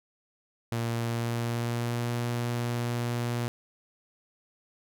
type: tone with pitch glide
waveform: sawtooth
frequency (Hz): 116.54 to 119.68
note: A#2 to A#2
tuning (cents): 0 to +46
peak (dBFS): -24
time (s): 0.72-3.48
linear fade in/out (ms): 0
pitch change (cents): +46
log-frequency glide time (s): 0.99-2.17
effects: none